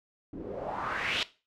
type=noise with low-pass filter sweep; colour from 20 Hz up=white; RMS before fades=-34 dBFS; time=0.33-1.23 s; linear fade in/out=2 ms; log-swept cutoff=270 to 3500 Hz; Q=3.5; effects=noise-tail reverb RT60 0.3 s tail -17 dB re dry